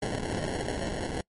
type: noise with sample-and-hold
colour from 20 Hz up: white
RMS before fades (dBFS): -32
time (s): 0.02-1.21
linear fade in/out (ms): 5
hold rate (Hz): 1225
effects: noise-tail reverb RT60 0.1 s tail -26 dB re dry + MP3 48 kbps